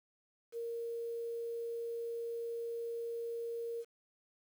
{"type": "tone with quantisation", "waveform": "sine", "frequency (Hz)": 465.6, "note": "A#4", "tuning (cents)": -2, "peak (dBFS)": -37, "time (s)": [0.52, 3.85], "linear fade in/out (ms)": 50, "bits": 10, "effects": []}